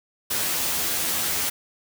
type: noise with comb filter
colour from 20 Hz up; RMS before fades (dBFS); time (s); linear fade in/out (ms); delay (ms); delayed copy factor
white; -25; 0.3-1.5; 10; 12; +0.95
effects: none